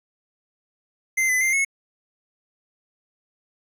square tone with pitch steps, 2078 / 2013 / 2094 / 2188 Hz, C7 / B6 / C7 / C#7, -12 / +33 / +1 / -23 cents, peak -19 dBFS, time 1.17-1.65 s, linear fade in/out 10 ms, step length 120 ms, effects resampled to 32000 Hz

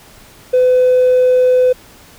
sine tone with hard clipping, 505 Hz, B4, 39 cents sharp, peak -8 dBFS, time 0.53-1.73 s, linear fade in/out 10 ms, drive 1 dB, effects pink hiss -42 dBFS RMS until 2.18 s

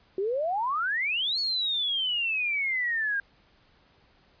sine exponential two-way sweep, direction up then down, 370 to 4435 to 1591 Hz, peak -25 dBFS, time 0.18-3.2 s, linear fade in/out 2 ms, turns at 1.39 s, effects pink hiss -62 dBFS RMS until 4.4 s + resampled to 11025 Hz

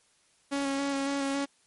sawtooth tone with vibrato, 277.2 Hz, C#4, in tune, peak -24 dBFS, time 0.51-1.46 s, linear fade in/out 20 ms, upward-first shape square, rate 3.6 Hz, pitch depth 15 cents each way, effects white hiss -66 dBFS RMS until 1.66 s + MP3 48 kbps

